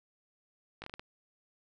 slowing click train, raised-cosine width 0.3 ms, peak -26 dBFS, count 6, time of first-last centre 0.82-0.995 s, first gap 19 ms, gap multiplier 1.31, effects none

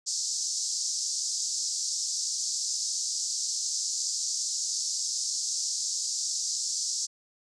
pink band-pass noise, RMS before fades -31 dBFS, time 0.06-7.07 s, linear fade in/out 20 ms, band 4800 to 7700 Hz, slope 48 dB/octave, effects none

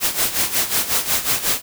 white noise with tremolo, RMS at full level -17 dBFS, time 0-1.62 s, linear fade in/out 50 ms, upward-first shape sine, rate 5.5 Hz, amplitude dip 75%, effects none

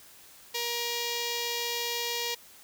5% pulse tone with notch filter, 473.7 Hz, A#4, 28 cents sharp, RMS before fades -32 dBFS, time 0.54-2.35 s, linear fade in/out 10 ms, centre 1400 Hz, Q 2, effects white hiss -53 dBFS RMS until 2.63 s

